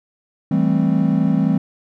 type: chord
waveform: triangle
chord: A minor seventh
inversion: second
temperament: equal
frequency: 164.81 / 196 / 220 / 261.6 Hz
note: E3 / G3 / A3 / C4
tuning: 0 / 0 / 0 / 0 cents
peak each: -17 / -17 / -19 / -18 dBFS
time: 0.51-1.58 s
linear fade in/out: 5 ms
effects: none